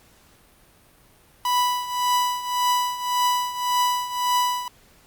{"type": "tone with tremolo", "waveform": "45% pulse", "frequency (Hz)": 987.8, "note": "B5", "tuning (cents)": 0, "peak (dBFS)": -17, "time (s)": [1.45, 4.68], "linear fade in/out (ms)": 2, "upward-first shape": "triangle", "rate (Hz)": 1.8, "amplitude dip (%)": 80, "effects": ["pink hiss -55 dBFS RMS until 5.06 s", "Opus 48 kbps"]}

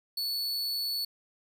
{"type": "tone", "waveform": "45% pulse", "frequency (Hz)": 4435, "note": "C#8", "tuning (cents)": 0, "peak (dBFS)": -29, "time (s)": [0.17, 1.05], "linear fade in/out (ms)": 5, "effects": []}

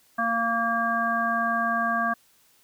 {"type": "harmonic tone", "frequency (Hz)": 230.7, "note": "A#3", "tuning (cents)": -18, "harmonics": [1, 3, 5, 7], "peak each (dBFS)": [-31, -28, -26, -27], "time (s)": [0.18, 2.14], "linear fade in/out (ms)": 10, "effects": ["white hiss -61 dBFS RMS until 2.63 s"]}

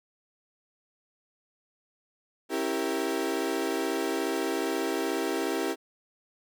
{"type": "chord", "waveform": "35% pulse", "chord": "C# diminished seventh", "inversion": "none", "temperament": "equal with one note detuned", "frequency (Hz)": [272.9, 329.6, 392, 466.2], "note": ["C#4", "E4", "G4", "Bb4"], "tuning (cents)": [-27, 0, 0, 0], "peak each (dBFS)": [-33, -30, -30, -33], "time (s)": [2.49, 5.76], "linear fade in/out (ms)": 50, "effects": []}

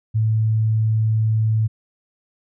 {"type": "tone", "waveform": "sine", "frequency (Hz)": 110, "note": "A2", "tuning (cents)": 0, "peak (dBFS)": -15, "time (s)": [0.14, 1.68], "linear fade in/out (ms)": 20, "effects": []}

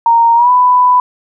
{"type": "tone with pitch glide", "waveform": "sine", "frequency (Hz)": [928, 994.6], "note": ["A#5", "B5"], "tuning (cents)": [-8, 12], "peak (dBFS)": -5, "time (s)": [0.06, 1], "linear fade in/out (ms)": 2, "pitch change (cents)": 120, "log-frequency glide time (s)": [0.35, 0.5], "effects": []}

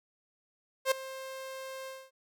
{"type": "tone with ADSR envelope", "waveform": "sawtooth", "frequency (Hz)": 529, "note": "C5", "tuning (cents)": 19, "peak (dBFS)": -18, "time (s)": [0.85, 2.11], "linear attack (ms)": 64, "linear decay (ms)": 7, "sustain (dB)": -18, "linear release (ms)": 240, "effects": []}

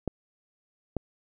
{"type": "clicks", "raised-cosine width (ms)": 2, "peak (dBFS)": -15, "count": 2, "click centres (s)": [0.077, 0.967], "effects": []}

